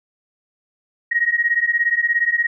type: beating tone pair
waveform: sine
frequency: 1876 / 1893 Hz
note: A#6 / A#6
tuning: +11 / +26 cents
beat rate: 17 Hz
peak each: -19 / -18 dBFS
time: 1.11-2.47 s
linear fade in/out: 10 ms
effects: none